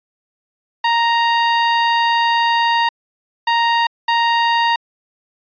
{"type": "tone bursts at uneven times", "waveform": "sawtooth", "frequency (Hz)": 932, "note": "A#5", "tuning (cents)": -1, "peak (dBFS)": -9, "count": 3, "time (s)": [[0.84, 2.89], [3.47, 3.87], [4.08, 4.76]], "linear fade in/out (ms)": 5, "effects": ["resampled to 11025 Hz"]}